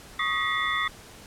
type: tone cluster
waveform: sine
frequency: 1112 / 1249 / 1921 / 2122 / 3500 Hz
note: C#6 / D#6 / B6 / C7 / A7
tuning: +5 / +6 / -48 / +24 / -10 cents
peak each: -32 / -30 / -28 / -32 / -32 dBFS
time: 0.19-0.88 s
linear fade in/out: 5 ms
effects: pink hiss -47 dBFS RMS until 1.26 s + low-pass 12000 Hz 12 dB/octave